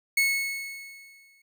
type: tone with exponential decay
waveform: 40% pulse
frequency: 2197 Hz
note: C#7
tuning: 16 cents flat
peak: -18 dBFS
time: 0.17-1.42 s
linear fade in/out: 5 ms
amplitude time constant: 270 ms
effects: none